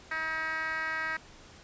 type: tone with band-pass filter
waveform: 10% pulse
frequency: 318.3 Hz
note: D#4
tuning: 39 cents sharp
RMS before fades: -33 dBFS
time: 0.11-1.17 s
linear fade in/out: 5 ms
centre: 1800 Hz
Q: 2.9
effects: pink hiss -53 dBFS RMS until 1.63 s + resampled to 16000 Hz